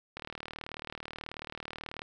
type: click train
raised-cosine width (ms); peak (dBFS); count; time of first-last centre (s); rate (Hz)
0.3; -23; 72; 0.17-2.019; 38.4
effects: none